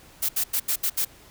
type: noise bursts at uneven times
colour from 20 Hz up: blue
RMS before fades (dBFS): -24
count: 6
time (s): 0.22-0.29 / 0.36-0.44 / 0.53-0.6 / 0.68-0.76 / 0.83-0.9 / 0.97-1.05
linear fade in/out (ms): 10
effects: pink hiss -51 dBFS RMS until 1.3 s